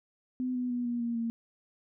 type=tone with pitch steps; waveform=sine; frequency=253.5 / 248.7 / 244 / 239.4 / 234.9 / 230.5 Hz; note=B3 / B3 / B3 / A#3 / A#3 / A#3; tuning=+45 / +12 / -21 / +46 / +13 / -19 cents; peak=-29 dBFS; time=0.4-1.3 s; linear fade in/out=0 ms; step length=150 ms; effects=none